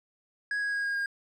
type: tone with pitch steps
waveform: triangle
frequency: 1661.2 / 1650.7 / 1640.2 / 1629.8 / 1619.5 Hz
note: G#6 / G#6 / G#6 / G#6 / G#6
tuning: 0 / -11 / -22 / -33 / -44 cents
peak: -26 dBFS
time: 0.51-1.06 s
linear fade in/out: 2 ms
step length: 110 ms
effects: resampled to 24000 Hz